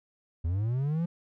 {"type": "linear sweep", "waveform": "triangle", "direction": "up", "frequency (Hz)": [78, 174.5], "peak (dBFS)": -24, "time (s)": [0.44, 1.06], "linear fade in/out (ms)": 10, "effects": []}